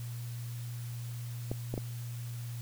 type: clicks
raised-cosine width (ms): 2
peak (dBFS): -21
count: 3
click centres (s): 1.515 / 1.74 / 1.778
effects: added 119 Hz sine -37 dBFS peak until 2.61 s + white hiss -52 dBFS RMS until 2.61 s